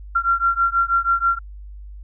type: beating tone pair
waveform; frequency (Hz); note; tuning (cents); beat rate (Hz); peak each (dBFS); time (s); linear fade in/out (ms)
sine; 1370 / 1376.2; F6 / F6; -34 / -26; 6.2; -19; 0.15-1.39; 10
effects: added 50 Hz sine -34 dBFS peak until 2.03 s